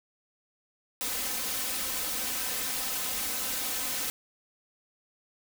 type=noise with comb filter; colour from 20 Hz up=white; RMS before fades=-32 dBFS; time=1.01-4.1 s; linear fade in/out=0 ms; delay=3.9 ms; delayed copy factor=+1; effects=none